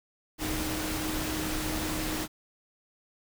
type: tone in noise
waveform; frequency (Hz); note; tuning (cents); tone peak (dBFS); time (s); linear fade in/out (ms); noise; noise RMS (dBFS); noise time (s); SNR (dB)
sine; 311.1; D#4; 0; -34; 0.38-2.28; 50; pink; -33; 0.38-2.28; -4
effects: none